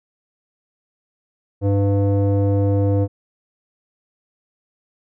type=tone with low-pass filter; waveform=square; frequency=100 Hz; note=G2; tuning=35 cents sharp; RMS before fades=-17 dBFS; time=1.61-3.08 s; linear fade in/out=50 ms; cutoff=500 Hz; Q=2.3; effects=none